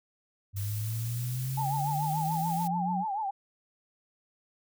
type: linear sweep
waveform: sine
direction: up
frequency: 98 to 185.4 Hz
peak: -30 dBFS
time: 0.53-3.05 s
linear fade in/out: 50 ms
type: noise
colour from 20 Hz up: blue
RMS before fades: -42 dBFS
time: 0.56-2.68 s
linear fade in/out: 10 ms
type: tone with vibrato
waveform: sine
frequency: 830.6 Hz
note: G#5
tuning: in tune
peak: -29 dBFS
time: 1.57-3.31 s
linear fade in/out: 10 ms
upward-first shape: triangle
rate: 6.9 Hz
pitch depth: 150 cents each way
effects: none